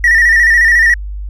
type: tone with vibrato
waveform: triangle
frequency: 1864.7 Hz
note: A#6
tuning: in tune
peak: -3 dBFS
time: 0.04-0.94 s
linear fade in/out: 2 ms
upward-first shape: square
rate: 14 Hz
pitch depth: 56 cents each way
effects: tanh soft clip ceiling -1 dBFS + added 50 Hz sine -20 dBFS peak until 1.29 s